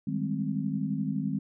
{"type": "chord", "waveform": "sine", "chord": "Ab major seventh", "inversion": "second", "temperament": "equal", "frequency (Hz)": [155.56, 196, 207.7, 261.6], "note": ["Eb3", "G3", "Ab3", "C4"], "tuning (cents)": [0, 0, 0, 0], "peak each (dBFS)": -33, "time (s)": [0.07, 1.39], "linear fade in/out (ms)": 5, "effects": []}